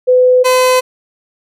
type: tone pair in turn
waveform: sine / 30% pulse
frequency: 504 / 509.3 Hz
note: B4 / C5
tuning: +35 / -47 cents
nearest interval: unison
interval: 18 cents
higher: second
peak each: -5 dBFS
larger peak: neither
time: 0.07-0.44 / 0.44-0.81 s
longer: neither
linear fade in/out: 20 ms
effects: resampled to 32000 Hz